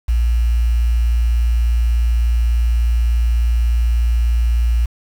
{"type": "tone with quantisation", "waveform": "sine", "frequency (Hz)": 58.27, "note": "A#1", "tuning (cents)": 0, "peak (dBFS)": -12, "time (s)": [0.08, 4.86], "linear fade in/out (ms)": 10, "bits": 6, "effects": []}